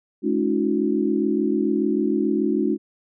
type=tone cluster; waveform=sine; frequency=212.5 / 279.4 / 317.6 / 364.4 Hz; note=G#3 / C#4 / D#4 / F#4; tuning=+40 / +14 / +36 / -26 cents; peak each=-24 dBFS; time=0.22-2.78 s; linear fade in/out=50 ms; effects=none